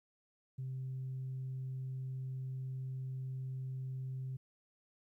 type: tone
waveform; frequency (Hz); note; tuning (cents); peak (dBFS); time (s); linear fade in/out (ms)
sine; 130.81; C3; 0; -37; 0.58-4.37; 10
effects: tanh soft clip ceiling -35 dBFS + 13-bit